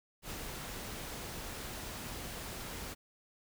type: noise with ADSR envelope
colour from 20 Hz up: pink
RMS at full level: -41 dBFS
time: 0.22-2.95 s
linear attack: 82 ms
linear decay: 32 ms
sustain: -2 dB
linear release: 29 ms
effects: none